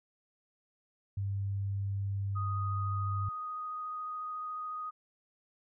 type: tone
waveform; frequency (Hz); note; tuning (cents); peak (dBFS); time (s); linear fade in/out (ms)
sine; 99; G2; +18; -31; 1.17-3.29; 5
type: tone with vibrato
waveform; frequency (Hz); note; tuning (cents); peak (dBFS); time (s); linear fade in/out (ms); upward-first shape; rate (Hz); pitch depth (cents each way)
sine; 1244.5; D#6; 0; -36; 2.35-4.91; 20; sine; 14; 9
effects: none